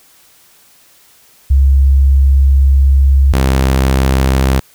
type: tone pair in turn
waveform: sine / sawtooth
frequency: 68 / 66.14 Hz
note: C#2 / C2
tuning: -33 / +19 cents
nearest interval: unison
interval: 48 cents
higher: first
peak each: -5 dBFS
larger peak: neither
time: 1.5-3.33 / 3.33-4.6 s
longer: first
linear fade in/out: 10 ms
effects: white hiss -47 dBFS RMS until 4.74 s